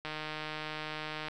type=click train; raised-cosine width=0.3 ms; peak=-22 dBFS; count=191; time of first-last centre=0.05-1.284 s; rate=154 Hz; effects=none